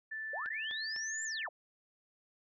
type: tone with pitch glide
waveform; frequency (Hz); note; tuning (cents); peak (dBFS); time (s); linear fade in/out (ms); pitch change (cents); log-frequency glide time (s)
sine; 1760 to 1772.2; A6 to A6; 0 to +12; -38; 0.11-1.47; 10; +12; 0.41-1.32
type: linear two-way sweep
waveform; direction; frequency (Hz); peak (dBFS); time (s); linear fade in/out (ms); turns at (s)
sine; up then down; 494.2 to 7420 to 494.2; -39; 0.33-1.49; 5; 1.24
type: click train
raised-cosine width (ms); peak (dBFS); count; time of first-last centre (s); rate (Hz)
0.3; -33; 3; 0.46-0.963; 3.98
effects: none